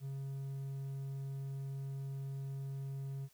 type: tone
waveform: triangle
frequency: 136.6 Hz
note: C#3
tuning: 25 cents flat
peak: -37 dBFS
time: 0-3.29 s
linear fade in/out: 50 ms
effects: white hiss -69 dBFS RMS until 3.33 s